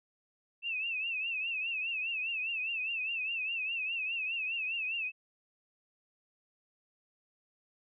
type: tone with vibrato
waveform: sine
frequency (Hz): 2637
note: E7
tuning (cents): 0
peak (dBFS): -32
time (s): 0.62-5.12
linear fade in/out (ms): 50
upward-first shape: triangle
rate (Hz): 4.9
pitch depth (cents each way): 120
effects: none